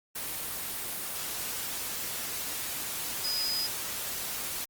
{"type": "tone in noise", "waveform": "sine", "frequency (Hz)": 4978, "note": "D#8", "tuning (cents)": 0, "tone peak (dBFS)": -29, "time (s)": [3.24, 3.67], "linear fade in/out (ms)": 10, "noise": "white", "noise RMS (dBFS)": -35, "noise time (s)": [0.15, 4.65], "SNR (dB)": 3, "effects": ["Opus 24 kbps"]}